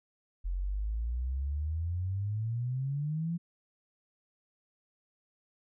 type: exponential sweep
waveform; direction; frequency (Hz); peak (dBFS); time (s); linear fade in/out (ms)
sine; up; 43.05 to 173.3; -30; 0.44-3.38; 20
effects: none